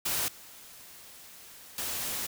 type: noise with level steps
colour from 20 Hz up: white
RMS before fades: -30 / -50 / -34 dBFS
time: 0.05-2.27 s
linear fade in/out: 10 ms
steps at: 0.28 / 1.78 s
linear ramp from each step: 2 ms
effects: none